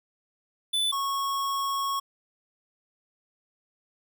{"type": "tone pair in turn", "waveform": "square", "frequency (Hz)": [3496, 1101.2], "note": ["A7", "C#6"], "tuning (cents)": [-12, -12], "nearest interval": "octave + minor sixth", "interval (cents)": 2000, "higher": "first", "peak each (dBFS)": [-24, -27], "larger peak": "first", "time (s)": [[0.73, 0.92], [0.92, 2]], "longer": "second", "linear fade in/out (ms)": 10, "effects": []}